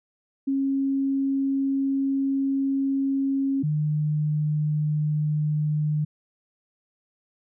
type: tone pair in turn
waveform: sine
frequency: 272.4 / 151.21 Hz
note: C#4 / D#3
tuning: -30 / -49 cents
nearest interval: minor seventh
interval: 1019 cents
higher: first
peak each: -21 dBFS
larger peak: neither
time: 0.47-3.63 / 3.63-6.05 s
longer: first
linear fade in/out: 10 ms
effects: none